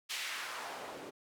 white noise with band-pass filter sweep, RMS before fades -42 dBFS, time 0.09-1.11 s, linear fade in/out 20 ms, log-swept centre 3200 to 340 Hz, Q 1.2, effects none

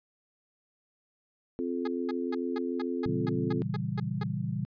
harmonic tone, 86.8 Hz, F2, 10 cents flat, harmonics 3 / 4 / 5, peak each -32 / -34 / -36 dBFS, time 1.59-3.62 s, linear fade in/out 0 ms
15% pulse tone bursts, 417 Hz, G#4, 7 cents sharp, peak -28 dBFS, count 11, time 1.85-4.236 s, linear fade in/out 5 ms, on 26 ms, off 210 ms
sine chord, A# diminished seventh, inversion none, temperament equal with one note detuned, 116.54 / 138.19 / 164.81 / 196 Hz, A#2 / C#3 / E3 / G3, 0 / -5 / 0 / 0 cents, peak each -35 dBFS, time 3.06-4.65 s, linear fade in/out 0 ms
effects resampled to 11025 Hz

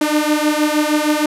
sawtooth beating tone pair, 298.6 / 305 Hz, D4 / D#4, +29 / -34 cents, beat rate 6.4 Hz, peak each -13 dBFS, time 0.01-1.26 s, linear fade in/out 5 ms, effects resampled to 32000 Hz

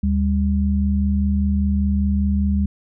sine tone pair together, 74.92 / 200 Hz, D2 / G3, +35 / +35 cents, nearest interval octave + perfect fourth, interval 1700 cents, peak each -18 / -19 dBFS, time 0.03-2.66 s, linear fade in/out 5 ms, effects none

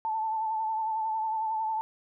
sine tone with vibrato, 880 Hz, A5, in tune, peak -27 dBFS, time 0.05-1.81 s, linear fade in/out 0 ms, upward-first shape triangle, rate 11 Hz, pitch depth 43 cents each way, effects none

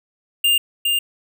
square tone with echo, 2805 Hz, F7, 7 cents sharp, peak -14 dBFS, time 0.44-0.58 s, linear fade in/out 5 ms, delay 410 ms, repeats 1, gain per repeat -3 dB, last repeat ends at 0.99 s, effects none

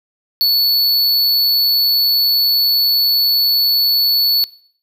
square tone, 4435 Hz, C#8, in tune, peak -11 dBFS, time 0.41-4.44 s, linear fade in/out 0 ms, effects noise-tail reverb RT60 0.6 s tail -22 dB re dry

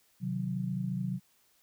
sine chord, C diminished, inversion none, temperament equal, 130.81 / 155.56 / 185 Hz, C3 / Eb3 / Gb3, 0 / 0 / 0 cents, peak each -35 / -39 / -33 dBFS, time 0.2-1.2 s, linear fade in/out 50 ms, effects white hiss -68 dBFS RMS until 1.62 s

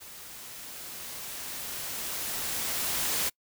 white noise with level ramp, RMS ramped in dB -46 to -28 dBFS, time 0-3.3 s, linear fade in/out 20 ms, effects noise-tail reverb RT60 0.1 s tail -26 dB re dry

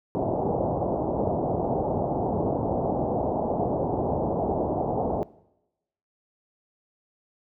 white low-pass noise, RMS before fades -26 dBFS, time 0.15-5.23 s, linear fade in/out 0 ms, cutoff 820 Hz, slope 48 dB/octave, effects noise-tail reverb RT60 0.9 s tail -21 dB re dry + high-pass 60 Hz 12 dB/octave

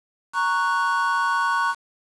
triangle chord, F# major, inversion first, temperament equal, 932.3 / 1108.7 / 1480 Hz, A#5 / C#6 / F#6, 0 / 0 / 0 cents, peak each -23 / -21 / -22 dBFS, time 0.33-1.75 s, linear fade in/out 50 ms, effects resampled to 22050 Hz + 7-bit

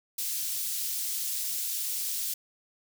white high-pass noise, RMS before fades -32 dBFS, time 0.18-2.34 s, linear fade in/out 5 ms, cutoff 4300 Hz, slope 12 dB/octave, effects none

